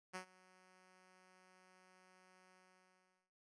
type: tone with ADSR envelope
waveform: 5% pulse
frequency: 185 Hz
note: F#3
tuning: in tune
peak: -32 dBFS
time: 0.13-3.31 s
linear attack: 24 ms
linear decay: 97 ms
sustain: -23 dB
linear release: 790 ms
effects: noise-tail reverb RT60 0.2 s tail -24 dB re dry + resampled to 22050 Hz